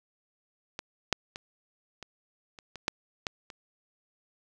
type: clicks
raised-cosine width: 0.2 ms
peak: -18 / -6 / -21 / -24 / -29 / -24 / -9 / -13 / -26 dBFS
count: 9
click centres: 0.791 / 1.127 / 1.359 / 2.027 / 2.588 / 2.757 / 2.881 / 3.268 / 3.502 s
effects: none